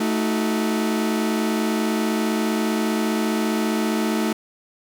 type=chord; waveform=40% pulse; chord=D# diminished; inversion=second; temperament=equal with one note detuned; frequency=220 / 314.9 / 370 Hz; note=A3 / D#4 / F#4; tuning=0 / +21 / 0 cents; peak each=-21 / -25 / -27 dBFS; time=0-4.33 s; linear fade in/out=5 ms; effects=none